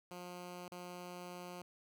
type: tone with dropouts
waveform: 10% pulse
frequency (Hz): 178.1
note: F3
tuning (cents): +34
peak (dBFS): -38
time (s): 0.11-1.62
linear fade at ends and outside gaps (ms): 2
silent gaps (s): 0.681-0.718
effects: none